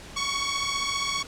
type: beating tone pair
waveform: 10% pulse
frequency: 1108.7 / 1123.7 Hz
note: C#6 / C#6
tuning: 0 / +23 cents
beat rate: 15 Hz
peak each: -20 dBFS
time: 0.16-1.23 s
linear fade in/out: 10 ms
effects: pink hiss -43 dBFS RMS until 1.27 s + low-pass 8000 Hz 12 dB/octave